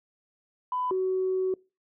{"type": "tone pair in turn", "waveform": "sine", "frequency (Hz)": [1000, 374.6], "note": ["B5", "F#4"], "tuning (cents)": [21, 21], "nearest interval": "octave + perfect fourth", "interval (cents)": 1700, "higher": "first", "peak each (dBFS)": [-26, -23], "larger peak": "second", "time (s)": [[0.72, 0.91], [0.91, 1.54]], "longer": "second", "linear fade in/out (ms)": 2, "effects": ["noise-tail reverb RT60 0.3 s tail -25 dB re dry", "tanh soft clip ceiling -19 dBFS"]}